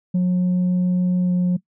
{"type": "tone with pitch glide", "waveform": "sine", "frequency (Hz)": [180.7, 179.35], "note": ["F#3", "F3"], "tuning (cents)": [-41, 46], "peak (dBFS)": -13, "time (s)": [0.14, 1.57], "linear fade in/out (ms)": 10, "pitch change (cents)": -13, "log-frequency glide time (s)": [1.24, 1.32], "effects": ["noise-tail reverb RT60 0.1 s tail -20 dB re dry", "tanh soft clip ceiling -15 dBFS"]}